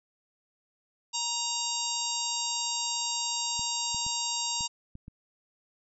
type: harmonic tone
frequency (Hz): 937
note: A#5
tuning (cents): +9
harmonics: 1 / 3 / 4 / 5 / 6 / 7 / 8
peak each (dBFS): -37 / -38 / -37 / -36 / -38 / -39 / -34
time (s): 1.13-4.68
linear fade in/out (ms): 20
type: clicks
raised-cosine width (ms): 5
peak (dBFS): -31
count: 6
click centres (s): 3.594 / 3.946 / 4.065 / 4.608 / 4.954 / 5.081
effects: none